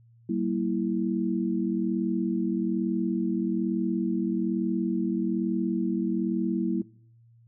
sine chord, E diminished, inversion first, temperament equal with one note detuned, 191.96 / 233.1 / 329.6 Hz, G3 / Bb3 / E4, -36 / 0 / 0 cents, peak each -29 dBFS, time 0.29-6.82 s, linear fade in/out 5 ms, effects noise-tail reverb RT60 0.6 s tail -22 dB re dry + added 116 Hz sine -54 dBFS peak until 7.47 s

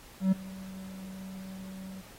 triangle tone with ADSR envelope, 190 Hz, F#3, 46 cents sharp, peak -17 dBFS, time 0.2-2.02 s, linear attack 120 ms, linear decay 13 ms, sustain -21 dB, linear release 19 ms, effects pink hiss -53 dBFS RMS until 2.18 s + AAC 48 kbps

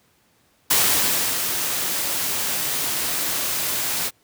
white noise with ADSR envelope, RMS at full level -17 dBFS, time 0.7-4.11 s, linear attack 10 ms, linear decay 660 ms, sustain -7 dB, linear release 41 ms, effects pink hiss -61 dBFS RMS until 4.23 s + high-pass 80 Hz 12 dB/octave

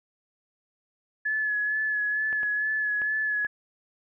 sine tone with vibrato, 1710 Hz, A6, 50 cents flat, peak -24 dBFS, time 1.25-3.47 s, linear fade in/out 10 ms, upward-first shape sine, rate 2.2 Hz, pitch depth 26 cents each way
clicks, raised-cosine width 0.5 ms, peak -25 dBFS, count 4, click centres 2.328 / 2.432 / 3.018 / 3.448 s
effects none

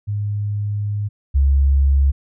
sine tone pair in turn, 103.3 / 68.94 Hz, G#2 / C#2, -9 / -9 cents, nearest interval perfect fifth, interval 700 cents, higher first, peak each -19 / -11 dBFS, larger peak second, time 0.07-1.09 / 1.34-2.12 s, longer first, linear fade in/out 20 ms, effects none

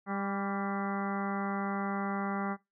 harmonic tone with a mistuned harmonic, 198.5 Hz, G3, 22 cents sharp, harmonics 1 / 2 / 3 / 4 / 5 / 6 / 7 / 8 / 9 / 10, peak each -34 / -42 / -44 / -38 / -46 / -40 / -42 / -50 / -51 / -46 dBFS, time 0.06-2.57 s, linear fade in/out 50 ms, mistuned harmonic 6, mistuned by -34 cents, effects noise-tail reverb RT60 0.2 s tail -20 dB re dry

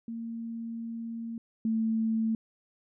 sine tone pair in turn, 229.5 / 223 Hz, A#3 / A3, -27 / +23 cents, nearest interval unison, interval 50 cents, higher first, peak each -34 / -25 dBFS, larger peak second, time 0.08-1.38 / 1.65-2.35 s, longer first, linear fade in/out 2 ms, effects none

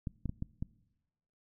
clicks, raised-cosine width 5 ms, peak -23 dBFS, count 5, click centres 0.072 / 0.257 / 0.294 / 0.424 / 0.625 s, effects noise-tail reverb RT60 1.0 s tail -22 dB re dry

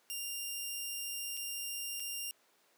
10% pulse tone with dropouts, 2794 Hz, F7, in tune, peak -29 dBFS, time 0.1-2.31 s, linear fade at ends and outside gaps 0 ms, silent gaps 1.369-1.373 / 1.998-2.002 s, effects pink hiss -69 dBFS RMS until 2.77 s + high-pass 400 Hz 12 dB/octave

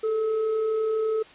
sine tone with frequency modulation, 440 Hz, A4, in tune, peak -22 dBFS, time 0.03-1.23 s, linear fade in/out 10 ms, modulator 848 Hz, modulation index 0.29, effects white hiss -49 dBFS RMS until 1.34 s + resampled to 8000 Hz

